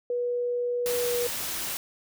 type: tone with pitch glide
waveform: sine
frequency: 486.3 to 483.2 Hz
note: B4 to B4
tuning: -27 to -38 cents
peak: -25 dBFS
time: 0.1-1.27 s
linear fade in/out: 2 ms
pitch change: -11 cents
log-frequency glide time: 1.01-1.08 s
type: noise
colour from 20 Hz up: white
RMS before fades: -32 dBFS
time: 0.86-1.77 s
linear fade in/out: 0 ms
effects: none